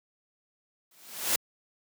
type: noise with exponential growth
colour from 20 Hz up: white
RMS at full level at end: -23 dBFS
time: 0.91-1.36 s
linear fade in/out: 5 ms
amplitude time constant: 97 ms
effects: high-pass 150 Hz 12 dB/octave

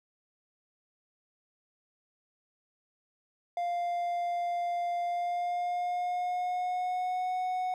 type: tone with pitch glide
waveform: triangle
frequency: 698.5 to 736.6 Hz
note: F5 to F#5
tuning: 0 to -8 cents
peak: -27 dBFS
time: 3.57-7.74 s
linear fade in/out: 2 ms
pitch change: +92 cents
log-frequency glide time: 5.02-7.34 s
effects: none

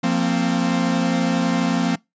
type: chord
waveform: 45% pulse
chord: F suspended fourth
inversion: none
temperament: equal with one note detuned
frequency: 174.61 / 229.5 / 261.6 Hz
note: F3 / Bb3 / C4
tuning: 0 / -27 / 0 cents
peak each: -22 dBFS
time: 0.03-1.96 s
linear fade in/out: 10 ms
effects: noise-tail reverb RT60 0.2 s tail -24 dB re dry + resampled to 16000 Hz

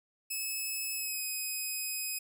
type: tone with pitch glide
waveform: 5% pulse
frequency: 2589 to 2520 Hz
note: E7 to D#7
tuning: -32 to +21 cents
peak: -25 dBFS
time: 0.3-2.19 s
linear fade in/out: 10 ms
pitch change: -47 cents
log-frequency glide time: 0.95-1.22 s
effects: none

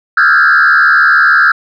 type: tone with frequency modulation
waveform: sine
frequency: 1500 Hz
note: F#6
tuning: 23 cents sharp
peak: -3 dBFS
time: 0.17-1.52 s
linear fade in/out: 5 ms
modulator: 73.3 Hz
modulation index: 2.6
effects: tanh soft clip ceiling -2 dBFS

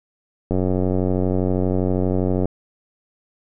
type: click train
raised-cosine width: 2 ms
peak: -8 dBFS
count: 181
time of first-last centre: 0.51-2.456 s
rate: 92.5 Hz
effects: none

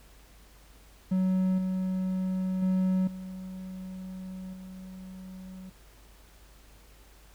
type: tone with level steps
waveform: triangle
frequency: 186.6 Hz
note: F#3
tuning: 15 cents sharp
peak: -21 / -25 / -21 / -35 / -39 dBFS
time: 1.11-5.7 s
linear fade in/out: 10 ms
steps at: 1.58 / 2.62 / 3.07 / 4.53 s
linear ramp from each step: 5 ms
effects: added 50 Hz sine -54 dBFS peak until 7.34 s + pink hiss -58 dBFS RMS until 7.34 s

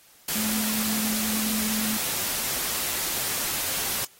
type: tone in noise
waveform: sine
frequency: 216.5 Hz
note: A3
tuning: 28 cents flat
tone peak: -28 dBFS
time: 0.35-1.97 s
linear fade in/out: 5 ms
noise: white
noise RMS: -28 dBFS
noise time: 0.28-4.05 s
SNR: -3 dB
effects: white hiss -55 dBFS RMS until 4.19 s + AAC 48 kbps

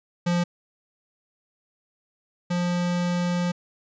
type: tone pair in turn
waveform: square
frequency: 174.61 / 176.13 Hz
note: F3 / F3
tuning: 0 / +15 cents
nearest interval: unison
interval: 15 cents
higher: second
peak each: -21 / -23 dBFS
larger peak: first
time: 0.26-0.44 / 2.5-3.52 s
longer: second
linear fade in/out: 10 ms
effects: resampled to 16000 Hz

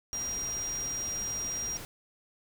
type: tone in noise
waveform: sine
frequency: 5700 Hz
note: F8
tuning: 34 cents sharp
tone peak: -32 dBFS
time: 0.13-1.77 s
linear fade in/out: 0 ms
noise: pink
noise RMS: -43 dBFS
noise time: 0.13-1.85 s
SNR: +8 dB
effects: none

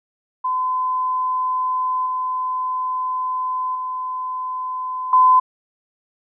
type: tone with level steps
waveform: sine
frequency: 1019 Hz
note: C6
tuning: 46 cents flat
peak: -18 / -20 / -23 / -9 dBFS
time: 0.44-5.4 s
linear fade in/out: 10 ms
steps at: 2.06 / 3.75 / 5.13 s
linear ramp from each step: 2 ms
effects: none

